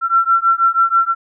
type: beating tone pair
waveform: sine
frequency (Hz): 1351 / 1357.2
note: E6 / F6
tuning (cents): +42 / -50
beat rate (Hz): 6.2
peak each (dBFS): -14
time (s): 0.01-1.15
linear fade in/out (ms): 50
effects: none